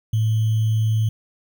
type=tone with sample-and-hold; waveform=sine; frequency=110 Hz; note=A2; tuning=in tune; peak=-16 dBFS; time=0.13-1.09 s; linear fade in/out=5 ms; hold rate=3150 Hz; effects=none